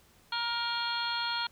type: harmonic tone with a mistuned harmonic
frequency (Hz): 470.3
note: A#4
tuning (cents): +15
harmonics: 2 / 3 / 4 / 5 / 6 / 7 / 8 / 9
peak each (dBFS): -35 / -35 / -47 / -44 / -44 / -37 / -46 / -36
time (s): 0.32-1.47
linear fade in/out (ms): 5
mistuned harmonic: 8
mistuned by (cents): -63
effects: pink hiss -62 dBFS RMS until 1.51 s